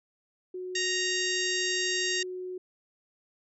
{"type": "tone", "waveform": "sine", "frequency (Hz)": 366.6, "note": "F#4", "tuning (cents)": -16, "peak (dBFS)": -34, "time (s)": [0.54, 2.58], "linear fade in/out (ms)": 5}
{"type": "harmonic tone", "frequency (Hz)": 932.3, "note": "A#5", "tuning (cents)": 0, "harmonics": [2, 3, 4, 5, 6, 7, 8], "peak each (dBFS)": [-32, -34, -35, -36, -37, -37, -38], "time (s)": [0.75, 2.23], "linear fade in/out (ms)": 5}
{"effects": []}